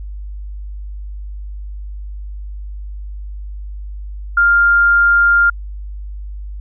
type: tone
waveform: sine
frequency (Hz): 1400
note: F6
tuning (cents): +4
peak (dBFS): -8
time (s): 4.37-5.5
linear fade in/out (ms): 5
effects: added 50 Hz sine -25 dBFS peak until 6.6 s